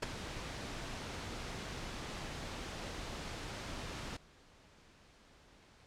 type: noise with ADSR envelope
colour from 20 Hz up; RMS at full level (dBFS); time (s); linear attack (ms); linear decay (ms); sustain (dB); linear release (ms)
pink; -33; 0.02-4.17; 8; 18; -10; 7
effects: pink hiss -62 dBFS RMS until 5.86 s + low-pass 6000 Hz 12 dB/octave